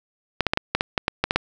clicks, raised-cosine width 0.3 ms, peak -3 dBFS, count 11, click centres 0.407 / 0.467 / 0.535 / 0.574 / 0.75 / 0.809 / 0.978 / 1.081 / 1.24 / 1.309 / 1.36 s, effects none

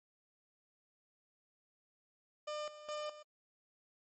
30% pulse tone with tremolo, 601 Hz, D5, 40 cents sharp, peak -36 dBFS, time 2.47-3.23 s, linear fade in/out 10 ms, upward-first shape square, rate 2.4 Hz, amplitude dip 75%, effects MP3 32 kbps

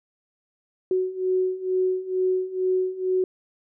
sine beating tone pair, 370 / 372.2 Hz, F#4 / F#4, 0 / +10 cents, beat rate 2.2 Hz, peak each -26 / -23 dBFS, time 0.91-3.24 s, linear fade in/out 2 ms, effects none

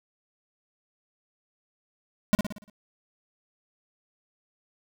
square tone with echo, 207.7 Hz, G#3, in tune, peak -17 dBFS, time 2.33-2.35 s, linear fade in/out 0 ms, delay 58 ms, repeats 6, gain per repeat -6 dB, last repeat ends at 2.698 s, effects none

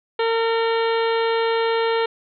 harmonic tone with a mistuned harmonic, 455.6 Hz, A#4, 40 cents flat, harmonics 1 / 2 / 3 / 4 / 5 / 6 / 7 / 8 / 9, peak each -19 / -25 / -29 / -31 / -33 / -35 / -36 / -37 / -38 dBFS, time 0.19-2.06 s, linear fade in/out 5 ms, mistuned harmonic 6, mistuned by +62 cents, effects none

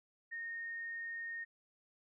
sine tone, 1846 Hz, A#6, 17 cents flat, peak -40 dBFS, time 0.31-1.45 s, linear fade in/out 20 ms, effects none

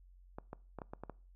clicks, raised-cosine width 1 ms, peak -29 dBFS, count 7, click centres 0.385 / 0.531 / 0.787 / 0.818 / 0.935 / 1.036 / 1.097 s, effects noise-tail reverb RT60 0.4 s tail -23 dB re dry + added 45 Hz sine -57 dBFS peak until 1.35 s

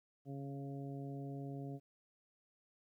harmonic tone with a mistuned harmonic, 138.59 Hz, C#3, in tune, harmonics 1 / 2 / 3 / 4 / 5, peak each -44 / -47 / -52 / -57 / -55 dBFS, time 0.25-1.8 s, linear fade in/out 50 ms, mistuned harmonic 1, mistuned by +19 cents, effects 13-bit

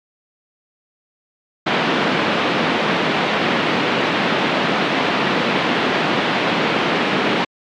pink band-pass noise, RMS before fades -18 dBFS, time 1.66-7.45 s, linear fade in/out 10 ms, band 180 to 3500 Hz, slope 24 dB/octave, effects MP3 96 kbps

